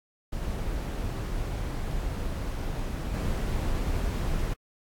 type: noise with level steps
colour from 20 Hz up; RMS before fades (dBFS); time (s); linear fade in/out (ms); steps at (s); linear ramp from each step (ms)
brown; -31 / -28; 0.32-4.54; 10; 3.13; 20
effects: AAC 64 kbps